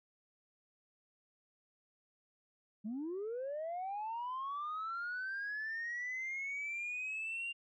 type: linear sweep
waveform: sine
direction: up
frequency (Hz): 200 to 2794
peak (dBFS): -36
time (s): 2.84-7.53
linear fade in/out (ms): 20
effects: tanh soft clip ceiling -35 dBFS